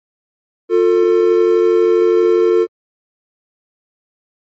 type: tone pair together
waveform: triangle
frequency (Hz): 355 / 447.3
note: F4 / A4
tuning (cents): +28 / +28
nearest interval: major third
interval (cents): 400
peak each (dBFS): -10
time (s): 0.69-2.67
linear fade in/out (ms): 50
effects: MP3 32 kbps